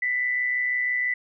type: tone with amplitude modulation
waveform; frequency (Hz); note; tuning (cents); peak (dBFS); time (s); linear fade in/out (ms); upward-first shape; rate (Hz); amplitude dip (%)
sine; 1987; B6; +10; -20; 0.02-1.14; 5; sine; 126; 45
effects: none